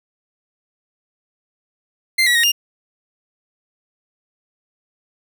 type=tone with pitch steps; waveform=30% pulse; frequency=2085 / 1935 / 1868 / 2815 Hz; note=C7 / B6 / A#6 / F7; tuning=-7 / -36 / +3 / +13 cents; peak=-10 dBFS; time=2.18-2.52 s; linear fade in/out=10 ms; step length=85 ms; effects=none